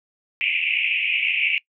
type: band-pass noise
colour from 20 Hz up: white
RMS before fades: -22 dBFS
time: 0.41-1.58 s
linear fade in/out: 0 ms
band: 2200 to 2800 Hz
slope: 96 dB/octave
effects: noise-tail reverb RT60 0.1 s tail -22 dB re dry